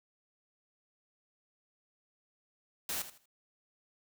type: noise with echo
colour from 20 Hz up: white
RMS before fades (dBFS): -36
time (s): 2.89-3.02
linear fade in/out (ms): 2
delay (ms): 79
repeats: 3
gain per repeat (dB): -12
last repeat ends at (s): 3.257
effects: none